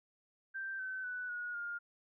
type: tone with pitch steps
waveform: sine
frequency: 1568 / 1527.8 / 1488.6 / 1450.4 / 1413.2 Hz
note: G6 / G6 / F#6 / F#6 / F6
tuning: 0 / -45 / +10 / -35 / +20 cents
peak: -38 dBFS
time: 0.54-1.79 s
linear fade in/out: 20 ms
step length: 250 ms
effects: none